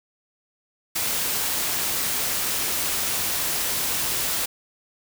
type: noise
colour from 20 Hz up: white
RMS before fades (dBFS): -25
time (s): 0.95-4.46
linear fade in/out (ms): 10
effects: none